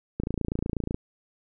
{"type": "click train", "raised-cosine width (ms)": 3, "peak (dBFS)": -15, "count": 22, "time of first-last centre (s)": [0.2, 0.945], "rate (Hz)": 28.2, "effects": []}